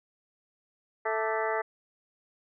harmonic tone with a mistuned harmonic, 220 Hz, A3, in tune, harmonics 2 / 3 / 4 / 5 / 6 / 7 / 8 / 9, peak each -32 / -33 / -33 / -37 / -38 / -41 / -38 / -37 dBFS, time 1.05-1.62 s, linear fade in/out 10 ms, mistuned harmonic 5, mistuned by +110 cents, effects none

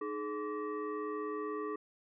sine tone with frequency modulation, 423.4 Hz, G#4, 33 cents sharp, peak -35 dBFS, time 0.01-1.76 s, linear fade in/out 5 ms, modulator 731 Hz, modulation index 1.1, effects none

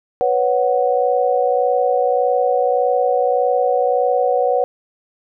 sine chord, B suspended second, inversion none, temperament just, 493.9 / 555.6 / 740.8 Hz, B4 / C#5 / F#5, 0 / +4 / +2 cents, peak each -17 / -19 / -18 dBFS, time 0.21-4.64 s, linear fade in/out 0 ms, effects none

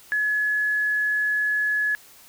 sine tone, 1699 Hz, G#6, 39 cents sharp, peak -20 dBFS, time 0.12-1.95 s, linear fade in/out 0 ms, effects white hiss -50 dBFS RMS until 2.28 s

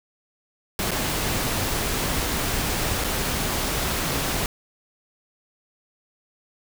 pink noise with dropouts, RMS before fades -25 dBFS, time 0.79-4.46 s, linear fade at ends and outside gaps 1 ms, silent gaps 0.908-0.915 / 3.04-3.044 s, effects none

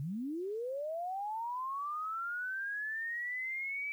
sine linear sweep, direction up, 128.5 to 2315 Hz, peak -35 dBFS, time 0-3.92 s, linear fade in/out 0 ms, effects 11-bit

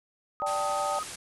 sine tone, 1256 Hz, D#6, 16 cents sharp, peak -31 dBFS, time 0.4-1.03 s, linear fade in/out 0 ms
sine chord, D suspended fourth, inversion none, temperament just, 587.3 / 783.1 / 881 Hz, D5 / G5 / A5, 0 / -2 / +2 cents, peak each -32 / -31 / -34 dBFS, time 0.42-0.99 s, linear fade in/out 0 ms
white low-pass noise, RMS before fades -41 dBFS, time 0.46-1.16 s, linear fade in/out 10 ms, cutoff 11000 Hz, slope 96 dB/octave
effects none

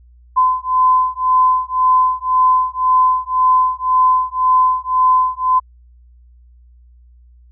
sine beating tone pair, 1020 / 1021.9 Hz, C6 / C6, -44 / -41 cents, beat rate 1.9 Hz, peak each -14 dBFS, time 0.36-5.6 s, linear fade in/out 20 ms, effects added 60 Hz sine -43 dBFS peak until 7.51 s

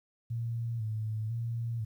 sine tone with vibrato, 112.6 Hz, A2, 40 cents sharp, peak -31 dBFS, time 0.3-1.85 s, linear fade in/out 10 ms, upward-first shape square, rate 1 Hz, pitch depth 56 cents each way, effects 11-bit

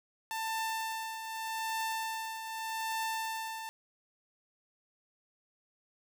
sawtooth tone with tremolo, 891 Hz, A5, 22 cents sharp, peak -28 dBFS, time 0.31-3.69 s, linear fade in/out 0 ms, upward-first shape triangle, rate 0.83 Hz, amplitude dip 60%, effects none

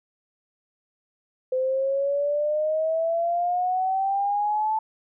sine exponential sweep, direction up, 511 to 880 Hz, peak -21 dBFS, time 1.52-4.79 s, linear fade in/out 5 ms, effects none

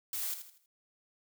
blue noise with echo, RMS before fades -36 dBFS, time 0.13-0.34 s, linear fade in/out 2 ms, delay 80 ms, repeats 4, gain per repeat -9 dB, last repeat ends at 0.66 s, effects none

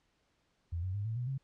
sine tone with pitch steps, 84.8 / 93.01 / 102.02 / 111.89 / 122.73 / 134.61 Hz, E2 / F#2 / G#2 / A2 / B2 / C3, +50 / +10 / -30 / +29 / -10 / +50 cents, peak -33 dBFS, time 0.72-1.38 s, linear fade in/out 10 ms, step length 110 ms, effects pink hiss -75 dBFS RMS until 1.43 s + low-pass 6000 Hz 12 dB/octave

